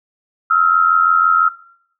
sine tone pair together, 1288 / 1374 Hz, E6 / F6, -41 / -29 cents, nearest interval minor second, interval 112 cents, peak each -13 dBFS, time 0.5-1.49 s, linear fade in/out 10 ms, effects noise-tail reverb RT60 0.7 s tail -20 dB re dry

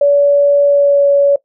sine tone with pitch glide, 571 to 564.8 Hz, D5 to C#5, -49 to +32 cents, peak -6 dBFS, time 0.01-1.36 s, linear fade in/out 5 ms, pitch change -19 cents, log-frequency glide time 0.64-1.08 s, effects noise-tail reverb RT60 0.1 s tail -18 dB re dry

